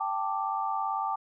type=chord; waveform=sine; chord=G suspended second; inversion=none; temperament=just; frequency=784 / 882 / 1176 Hz; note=G5 / A5 / D6; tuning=0 / +4 / +2 cents; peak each=-32 dBFS; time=0-1.16 s; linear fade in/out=10 ms; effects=none